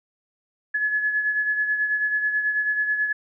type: beating tone pair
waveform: sine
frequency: 1703 / 1712.2 Hz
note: G#6 / A6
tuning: +43 / -48 cents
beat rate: 9.2 Hz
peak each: -21 / -30 dBFS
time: 0.74-3.13 s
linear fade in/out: 10 ms
effects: none